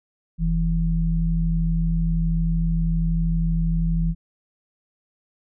sine tone pair together, 43.65 / 164.81 Hz, F1 / E3, 0 / 0 cents, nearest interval octave + major seventh, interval 2300 cents, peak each -21 dBFS, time 0.38-4.15 s, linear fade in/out 50 ms, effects none

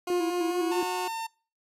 20% pulse tone with pitch glide, 356.3 to 364 Hz, F4 to F#4, +35 to -28 cents, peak -26 dBFS, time 0.07-1.08 s, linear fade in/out 5 ms, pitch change +37 cents, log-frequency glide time 0.41-0.68 s
triangle tone with vibrato, 343 Hz, F4, 31 cents flat, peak -24 dBFS, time 0.1-0.83 s, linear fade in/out 2 ms, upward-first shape square, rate 4.9 Hz, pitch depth 51 cents each way
45% pulse tone, 904 Hz, A5, 47 cents sharp, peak -31 dBFS, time 0.71-1.27 s, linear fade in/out 10 ms
effects noise-tail reverb RT60 0.4 s tail -25 dB re dry + resampled to 32000 Hz

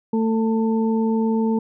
harmonic tone, 223 Hz, A3, 23 cents sharp, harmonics 1 / 2 / 4, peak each -18 / -24 / -30 dBFS, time 0.13-1.59 s, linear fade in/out 5 ms, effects none

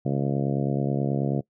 harmonic tone, 69.3 Hz, C#2, in tune, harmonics 2 / 3 / 4 / 5 / 6 / 7 / 8 / 9 / 10, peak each -25 / -29 / -31 / -33 / -35 / -36 / -37 / -38 / -39 dBFS, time 0.05-1.41 s, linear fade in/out 10 ms, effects noise-tail reverb RT60 0.1 s tail -21 dB re dry

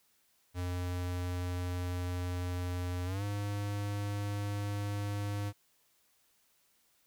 square tone with pitch glide, 89.4 to 102.1 Hz, F2 to G#2, +41 to -29 cents, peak -34 dBFS, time 0.54-5.53 s, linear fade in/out 50 ms, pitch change +230 cents, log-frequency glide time 3.05-3.23 s, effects white hiss -71 dBFS RMS until 7.06 s

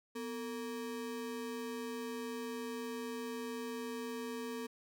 square ring-modulated tone, 349.2 Hz, F4, in tune, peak -37 dBFS, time 0.15-4.67 s, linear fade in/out 10 ms, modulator 102 Hz, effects none

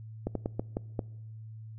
slowing click train, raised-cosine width 2 ms, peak -17 dBFS, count 6, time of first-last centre 0.27-0.992 s, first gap 83 ms, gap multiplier 1.28, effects noise-tail reverb RT60 1.0 s tail -23 dB re dry + added 110 Hz sine -42 dBFS peak until 1.78 s

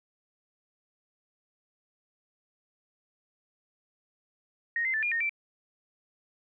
sine tone with pitch steps, 1865 / 2073 / 1760 / 2417 / 1844 / 2339 Hz, A#6 / C7 / A6 / D7 / A#6 / D7, 0 / -17 / 0 / +49 / -19 / -8 cents, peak -26 dBFS, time 4.76-5.294 s, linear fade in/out 2 ms, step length 89 ms, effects none

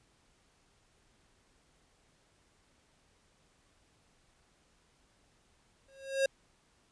square tone with exponential growth, 541 Hz, C#5, 42 cents flat, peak -24 dBFS, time 5.88-6.26 s, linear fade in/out 5 ms, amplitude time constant 82 ms, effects pink hiss -69 dBFS RMS until 6.91 s + resampled to 22050 Hz

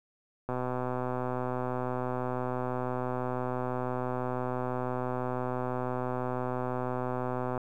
click train, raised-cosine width 1 ms, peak -19 dBFS, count 894, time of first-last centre 0.49-7.577 s, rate 126 Hz, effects 10-bit

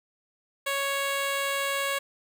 10% pulse tone, 554.4 Hz, C#5, in tune, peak -18 dBFS, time 0.66-1.99 s, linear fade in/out 10 ms, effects none

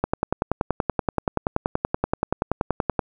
click train, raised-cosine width 1 ms, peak -6 dBFS, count 32, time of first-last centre 0.04-2.992 s, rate 10.5 Hz, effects none

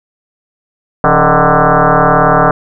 sine tone with frequency modulation, 280.9 Hz, C#4, 23 cents sharp, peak -5 dBFS, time 1.04-2.51 s, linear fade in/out 2 ms, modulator 150 Hz, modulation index 7.8, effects none

